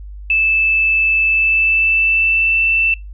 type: tone with pitch glide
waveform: sine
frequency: 2630 to 2664 Hz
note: E7 to E7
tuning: -5 to +18 cents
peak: -11 dBFS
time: 0.3-2.94 s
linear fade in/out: 2 ms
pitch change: +23 cents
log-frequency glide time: 1.27-2.6 s
effects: noise-tail reverb RT60 0.2 s tail -25 dB re dry + added 50 Hz sine -29 dBFS peak until 3.13 s